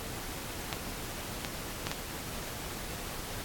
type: clicks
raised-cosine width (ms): 0.2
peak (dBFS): -15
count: 4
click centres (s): 0.728 / 1.448 / 1.869 / 1.915
effects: pink hiss -40 dBFS RMS until 3.44 s + AAC 64 kbps

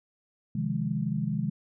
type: chord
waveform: sine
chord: F minor seventh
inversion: second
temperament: equal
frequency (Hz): 130.81 / 155.56 / 174.61 / 207.7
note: C3 / Eb3 / F3 / Ab3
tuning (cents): 0 / 0 / 0 / 0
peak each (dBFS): -33 / -31 / -34 / -31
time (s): 0.55-1.5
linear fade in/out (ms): 5
effects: none

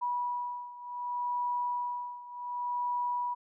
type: beating tone pair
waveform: sine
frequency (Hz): 975 / 975.67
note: B5 / B5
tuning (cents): -23 / -21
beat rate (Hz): 0.67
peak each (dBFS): -33 / -36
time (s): 0.01-3.35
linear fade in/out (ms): 20
effects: none

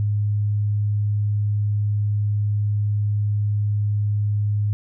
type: tone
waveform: sine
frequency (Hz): 103.83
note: G#2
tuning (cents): 0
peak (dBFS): -18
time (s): 0-4.73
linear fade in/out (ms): 0
effects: none

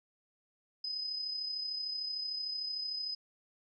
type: tone with amplitude modulation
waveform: sine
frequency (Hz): 5030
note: D#8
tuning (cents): +18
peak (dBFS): -33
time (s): 0.84-3.15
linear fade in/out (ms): 5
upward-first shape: sine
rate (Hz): 33.3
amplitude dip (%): 45
effects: none

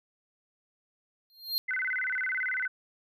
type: tone with exponential growth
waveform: square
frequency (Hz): 4203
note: C8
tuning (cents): +7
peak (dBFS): -24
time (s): 1.3-1.58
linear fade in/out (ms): 0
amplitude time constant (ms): 60
type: tone with vibrato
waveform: sine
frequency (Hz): 1760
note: A6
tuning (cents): 0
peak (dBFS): -28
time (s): 1.68-2.68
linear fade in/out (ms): 10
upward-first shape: square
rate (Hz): 18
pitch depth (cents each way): 260
effects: none

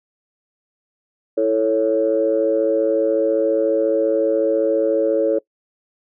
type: chord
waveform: sine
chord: A major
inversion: second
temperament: equal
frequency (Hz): 329.6 / 440 / 554.4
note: E4 / A4 / C#5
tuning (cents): 0 / 0 / 0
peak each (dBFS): -21 / -18 / -17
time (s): 1.37-5.39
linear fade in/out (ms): 10
effects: noise-tail reverb RT60 0.1 s tail -22 dB re dry + tanh soft clip ceiling -6 dBFS

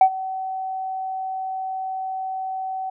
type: tone with ADSR envelope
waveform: sine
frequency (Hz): 759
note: F#5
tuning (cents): +44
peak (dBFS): -6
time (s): 0.01-2.9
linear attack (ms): 3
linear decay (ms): 76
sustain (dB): -19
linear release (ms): 7
effects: tanh soft clip ceiling -5 dBFS

